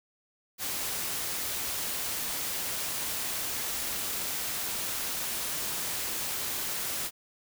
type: noise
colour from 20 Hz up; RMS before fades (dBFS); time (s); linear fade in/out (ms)
white; -33; 0.58-7.11; 50
effects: none